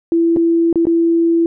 sine tone with dropouts, 334.2 Hz, E4, 24 cents sharp, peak -10 dBFS, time 0.12-1.46 s, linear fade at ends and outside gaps 1 ms, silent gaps 0.363-0.369 / 0.728-0.757 / 0.854-0.869 s, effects none

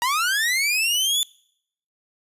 sawtooth linear sweep, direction up, 932.3 to 3520 Hz, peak -16 dBFS, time 0.02-1.23 s, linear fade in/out 0 ms, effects noise-tail reverb RT60 0.7 s tail -25 dB re dry + resampled to 32000 Hz

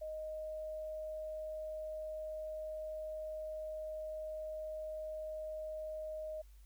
sine tone, 622.3 Hz, D#5, in tune, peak -40 dBFS, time 0.01-6.42 s, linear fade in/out 10 ms, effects added 50 Hz sine -55 dBFS peak until 6.65 s + white hiss -72 dBFS RMS until 6.65 s

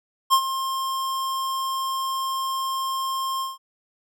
square tone with ADSR envelope, 1063 Hz, C6, 27 cents sharp, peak -13 dBFS, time 0.3-3.58 s, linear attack 33 ms, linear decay 71 ms, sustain -12 dB, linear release 170 ms, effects none

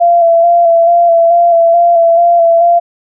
sine tone with vibrato, 680 Hz, F5, 46 cents flat, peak -4 dBFS, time 0-2.8 s, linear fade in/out 20 ms, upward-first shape square, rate 2.3 Hz, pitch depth 23 cents each way, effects none

